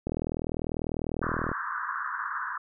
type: click train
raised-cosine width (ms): 2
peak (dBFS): -17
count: 59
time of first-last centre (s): 0.07-1.516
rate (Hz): 40.1
type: band-pass noise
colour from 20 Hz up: pink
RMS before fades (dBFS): -33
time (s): 1.22-2.58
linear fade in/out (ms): 10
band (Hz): 1000 to 1700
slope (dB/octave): 96
effects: none